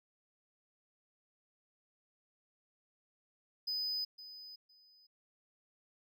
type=tone with echo; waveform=triangle; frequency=5000 Hz; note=D#8; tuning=8 cents sharp; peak=-33 dBFS; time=3.67-4.05 s; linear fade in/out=10 ms; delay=510 ms; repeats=2; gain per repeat=-14 dB; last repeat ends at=5.07 s; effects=none